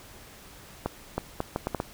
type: accelerating click train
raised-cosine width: 1 ms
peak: -13 dBFS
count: 7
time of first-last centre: 0.86-1.801 s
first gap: 320 ms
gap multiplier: 0.7
effects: pink hiss -49 dBFS RMS until 1.93 s

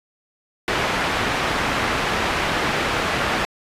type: low-pass noise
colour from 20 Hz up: white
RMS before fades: -22 dBFS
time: 0.68-3.45 s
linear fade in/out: 0 ms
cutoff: 2000 Hz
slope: 12 dB/octave
effects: resampled to 32000 Hz

